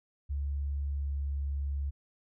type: tone with pitch glide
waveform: sine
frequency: 70.7 to 70.21 Hz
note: C#2 to C#2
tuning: +35 to +23 cents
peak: -30 dBFS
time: 0.29-1.91 s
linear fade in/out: 20 ms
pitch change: -12 cents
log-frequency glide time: 0.89-1.12 s
effects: none